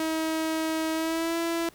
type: tone with pitch glide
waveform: sawtooth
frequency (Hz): 319.1 to 334.2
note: D#4 to E4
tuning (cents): +44 to +24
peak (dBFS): -22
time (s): 0-1.69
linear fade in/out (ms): 2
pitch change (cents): +80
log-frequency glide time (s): 0.93-1.37
effects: pink hiss -55 dBFS RMS until 1.74 s